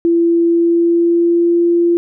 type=tone with pitch glide; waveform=sine; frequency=338 to 343.1 Hz; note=E4 to F4; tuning=+43 to -31 cents; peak=-9 dBFS; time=0.05-1.97 s; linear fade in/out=0 ms; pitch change=+26 cents; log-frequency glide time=0.46-1.62 s; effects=none